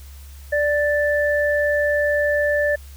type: tone pair together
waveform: sine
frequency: 587.3 / 1760 Hz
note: D5 / A6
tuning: 0 / 0 cents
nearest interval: octave + perfect fifth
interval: 1900 cents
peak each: -18 / -21 dBFS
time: 0.52-2.76 s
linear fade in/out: 10 ms
effects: added 69 Hz sine -37 dBFS peak until 2.96 s + white hiss -49 dBFS RMS until 2.96 s